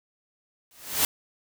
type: noise with exponential growth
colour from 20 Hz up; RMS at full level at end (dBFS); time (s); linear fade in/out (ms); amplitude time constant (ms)
white; -19; 0.71-1.05; 1; 73
effects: none